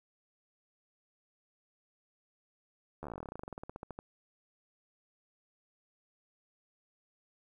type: slowing click train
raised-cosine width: 1 ms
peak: -28 dBFS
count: 27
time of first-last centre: 3.03-3.989 s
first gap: 12 ms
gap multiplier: 1.08
effects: 11-bit